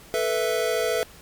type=chord; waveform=square; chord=A suspended second; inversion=none; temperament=equal; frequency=440 / 493.9 / 659.3 Hz; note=A4 / B4 / E5; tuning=0 / 0 / 0 cents; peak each=-27 dBFS; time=0.14-1.03 s; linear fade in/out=0 ms; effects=pink hiss -48 dBFS RMS until 1.21 s + MP3 96 kbps